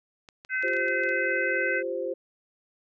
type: clicks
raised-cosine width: 0.2 ms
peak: -29 dBFS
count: 9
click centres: 0.288 / 0.449 / 0.626 / 0.682 / 0.735 / 0.767 / 0.883 / 1.036 / 1.091 s
type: harmonic tone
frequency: 512 Hz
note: C5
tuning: 38 cents flat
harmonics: 3 / 4 / 5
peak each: -27 / -30 / -35 dBFS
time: 0.49-1.83 s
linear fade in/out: 50 ms
type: chord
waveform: sine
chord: F suspended second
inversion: none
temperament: just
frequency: 349.2 / 392.9 / 523.8 Hz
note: F4 / G4 / C5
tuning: 0 / +4 / +2 cents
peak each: -34 / -34 / -30 dBFS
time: 0.63-2.14 s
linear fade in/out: 10 ms
effects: none